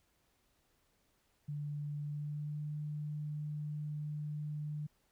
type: tone with pitch glide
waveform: sine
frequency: 146.83 to 149.74 Hz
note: D3 to D3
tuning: 0 to +34 cents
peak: -37 dBFS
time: 1.48-4.87 s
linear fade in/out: 10 ms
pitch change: +34 cents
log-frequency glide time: 2.03-2.67 s
effects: pink hiss -75 dBFS RMS until 5.11 s